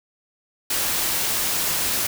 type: noise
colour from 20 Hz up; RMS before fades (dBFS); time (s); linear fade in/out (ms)
white; -23; 0.7-2.07; 5
effects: none